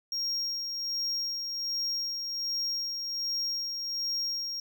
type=tone with tremolo; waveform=triangle; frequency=5580 Hz; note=F8; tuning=2 cents flat; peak=-27 dBFS; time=0.12-4.6 s; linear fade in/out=2 ms; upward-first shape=sine; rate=1.3 Hz; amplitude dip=40%; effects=none